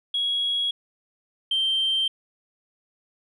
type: tone pair in turn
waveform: sine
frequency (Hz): 3322 / 3140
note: G#7 / G7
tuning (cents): 0 / +2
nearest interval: minor second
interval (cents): 98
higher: first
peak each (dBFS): -21 / -19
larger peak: second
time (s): 0.14-0.71 / 1.51-2.08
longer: neither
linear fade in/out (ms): 5
effects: tanh soft clip ceiling -17 dBFS